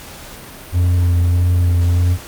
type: tone with vibrato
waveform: triangle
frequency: 87.8 Hz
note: F2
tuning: 10 cents sharp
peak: -9 dBFS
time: 0.72-2.18 s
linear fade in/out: 50 ms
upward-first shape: sine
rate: 1.6 Hz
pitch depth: 19 cents each way
effects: pink hiss -35 dBFS RMS until 2.27 s + Opus 48 kbps